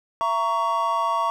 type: chord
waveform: triangle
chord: A# diminished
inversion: second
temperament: just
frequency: 671.3 / 932.3 / 1118.8 Hz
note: E5 / A#5 / C#6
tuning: +31 / 0 / +16 cents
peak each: -26 / -23 / -21 dBFS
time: 0.21-1.3 s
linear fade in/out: 0 ms
effects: none